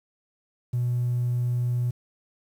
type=tone; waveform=triangle; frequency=122.1 Hz; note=B2; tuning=19 cents flat; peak=-19 dBFS; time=0.73-1.91 s; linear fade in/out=10 ms; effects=tanh soft clip ceiling -19 dBFS + 9-bit